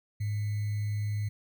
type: tone with sample-and-hold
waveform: sine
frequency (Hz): 104.5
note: G#2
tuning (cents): +11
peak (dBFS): -28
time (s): 0.2-1.29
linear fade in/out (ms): 10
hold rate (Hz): 2100
effects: none